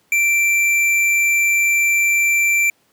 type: tone with tanh clipping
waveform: sine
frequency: 2349 Hz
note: D7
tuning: in tune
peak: -15 dBFS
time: 0.12-2.7 s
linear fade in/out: 2 ms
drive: 13 dB
effects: pink hiss -60 dBFS RMS until 2.92 s + high-pass 150 Hz 12 dB/octave